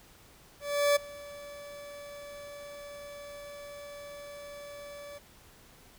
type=tone with ADSR envelope; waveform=40% pulse; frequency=577 Hz; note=D5; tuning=31 cents flat; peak=-20 dBFS; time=0.6-5.19 s; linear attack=360 ms; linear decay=12 ms; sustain=-22 dB; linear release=18 ms; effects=pink hiss -57 dBFS RMS until 5.98 s